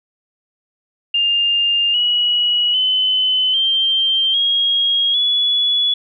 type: tone with pitch steps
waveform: sine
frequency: 2807 / 2918 / 3033 / 3153 / 3277 / 3406 Hz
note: F7 / F#7 / F#7 / G7 / G#7 / G#7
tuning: +8 / -25 / +42 / +9 / -24 / +43 cents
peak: -13 dBFS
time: 1.14-5.94 s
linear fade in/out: 5 ms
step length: 800 ms
effects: none